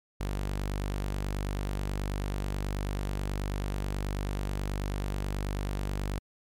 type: tone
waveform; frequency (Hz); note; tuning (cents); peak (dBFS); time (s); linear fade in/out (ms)
sawtooth; 49.26; G1; +9; -26; 0.2-6.19; 10
effects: MP3 96 kbps